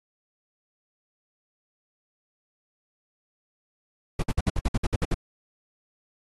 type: noise bursts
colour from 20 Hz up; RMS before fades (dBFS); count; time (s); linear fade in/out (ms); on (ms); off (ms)
brown; -22; 11; 4.19-5.144; 5; 34; 58
effects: AAC 32 kbps